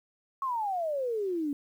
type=exponential sweep; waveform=sine; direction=down; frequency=1108.7 to 277.2 Hz; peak=-28 dBFS; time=0.42-1.53 s; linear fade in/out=2 ms; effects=10-bit